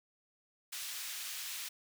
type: high-pass noise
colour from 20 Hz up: pink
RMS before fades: -42 dBFS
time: 0.72-1.69 s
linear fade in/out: 10 ms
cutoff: 2500 Hz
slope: 12 dB/octave
effects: none